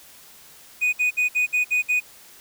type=tone bursts; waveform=triangle; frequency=2481 Hz; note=D#7; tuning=6 cents flat; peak=-16 dBFS; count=7; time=0.81-2.004 s; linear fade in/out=20 ms; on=120 ms; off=59 ms; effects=white hiss -48 dBFS RMS until 2.4 s